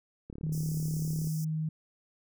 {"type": "click train", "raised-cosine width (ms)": 3, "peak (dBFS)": -30, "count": 36, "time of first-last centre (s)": [0.3, 1.272], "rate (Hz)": 36}
{"type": "tone with pitch glide", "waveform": "sine", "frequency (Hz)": [155.56, 156.91], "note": ["D#3", "D#3"], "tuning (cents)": [0, 15], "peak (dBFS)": -29, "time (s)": [0.43, 1.69], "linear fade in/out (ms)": 5, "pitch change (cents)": 15, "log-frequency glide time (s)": [0.95, 1.16]}
{"type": "high-pass noise", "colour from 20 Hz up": "pink", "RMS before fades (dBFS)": -46, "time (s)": [0.52, 1.45], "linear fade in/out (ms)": 10, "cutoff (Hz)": 5100, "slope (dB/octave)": 96}
{"effects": []}